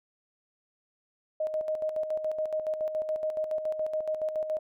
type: tone with tremolo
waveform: sine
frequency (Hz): 622.3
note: D#5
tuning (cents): 0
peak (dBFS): -26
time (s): 1.4-4.59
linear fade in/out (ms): 5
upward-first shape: square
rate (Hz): 7.1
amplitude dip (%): 55
effects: none